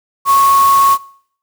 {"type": "tone in noise", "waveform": "sine", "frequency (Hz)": 1102, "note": "C#6", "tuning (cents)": -11, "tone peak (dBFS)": -7, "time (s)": [0.25, 0.98], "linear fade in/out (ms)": 50, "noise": "white", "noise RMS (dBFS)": -23, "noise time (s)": [0.25, 0.98], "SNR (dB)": 13, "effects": ["noise-tail reverb RT60 0.6 s tail -21 dB re dry"]}